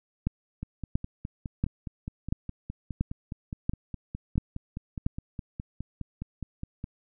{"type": "two click trains", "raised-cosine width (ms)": 5, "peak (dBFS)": [-22, -13], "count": [31, 8], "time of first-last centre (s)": [[0.63, 6.841], [0.27, 5.065]], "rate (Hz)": [4.83, 1.46], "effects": []}